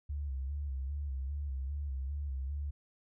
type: tone with vibrato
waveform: sine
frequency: 69.3 Hz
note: C#2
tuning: in tune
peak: -34 dBFS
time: 0.09-2.71 s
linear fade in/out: 10 ms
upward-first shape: square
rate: 2.5 Hz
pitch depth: 73 cents each way
effects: none